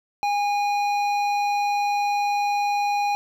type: tone with hard clipping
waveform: sine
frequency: 818 Hz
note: G#5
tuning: 26 cents flat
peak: -22 dBFS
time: 0.23-3.15 s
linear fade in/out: 0 ms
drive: 11 dB
effects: none